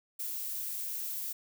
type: noise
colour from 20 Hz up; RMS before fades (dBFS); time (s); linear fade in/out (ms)
violet; -37; 0.19-1.33; 10
effects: none